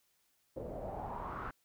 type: noise with low-pass filter sweep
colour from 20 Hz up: pink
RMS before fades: -42 dBFS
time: 0.56-1.51 s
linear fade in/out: 5 ms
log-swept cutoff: 480 to 1400 Hz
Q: 4.8
effects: white hiss -75 dBFS RMS until 1.64 s